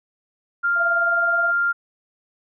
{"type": "tone", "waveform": "sine", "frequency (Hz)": 1396.9, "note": "F6", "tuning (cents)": 0, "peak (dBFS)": -17, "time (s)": [0.63, 1.73], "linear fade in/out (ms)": 20}
{"type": "tone with tremolo", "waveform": "sine", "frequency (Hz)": 677, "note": "E5", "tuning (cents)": 46, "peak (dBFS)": -21, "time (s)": [0.75, 1.53], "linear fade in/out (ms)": 50, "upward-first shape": "triangle", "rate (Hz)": 19, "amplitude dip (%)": 80}
{"effects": []}